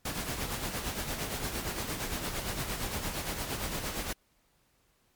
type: noise with tremolo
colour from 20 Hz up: pink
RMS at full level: -33 dBFS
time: 0.05-4.13 s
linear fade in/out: 5 ms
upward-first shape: sine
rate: 8.7 Hz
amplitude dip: 50%
effects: pink hiss -70 dBFS RMS until 5.15 s + MP3 96 kbps